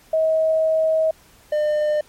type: tone pair in turn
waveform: sine / triangle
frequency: 637 / 602.6 Hz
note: D#5 / D5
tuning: +41 / +44 cents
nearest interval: minor second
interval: 97 cents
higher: first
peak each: -15 dBFS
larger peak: neither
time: 0.13-1.11 / 1.52-2.01 s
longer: first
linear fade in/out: 5 ms
effects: pink hiss -52 dBFS RMS until 2.08 s + MP3 64 kbps